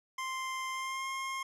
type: tone with pitch glide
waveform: 25% pulse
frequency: 1046.5 to 1068.5 Hz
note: C6 to C6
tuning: 0 to +36 cents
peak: -31 dBFS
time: 0.18-1.43 s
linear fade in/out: 5 ms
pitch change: +36 cents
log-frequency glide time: 0.71-1.08 s
effects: low-pass 10000 Hz 12 dB/octave